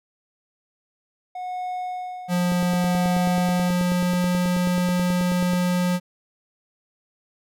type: tone with tremolo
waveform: triangle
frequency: 730 Hz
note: F#5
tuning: 24 cents flat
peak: -24 dBFS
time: 1.35-3.69 s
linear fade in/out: 5 ms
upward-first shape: sine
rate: 0.67 Hz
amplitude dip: 75%
type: tone with pitch glide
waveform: square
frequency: 177.4 to 179.05 Hz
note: F3 to F3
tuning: +27 to +43 cents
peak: -20 dBFS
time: 2.28-6 s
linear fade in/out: 50 ms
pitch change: +16 cents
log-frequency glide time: 2.95-4.35 s
type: click train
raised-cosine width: 2 ms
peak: -19 dBFS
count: 29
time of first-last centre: 2.52-5.534 s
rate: 9.29 Hz
effects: none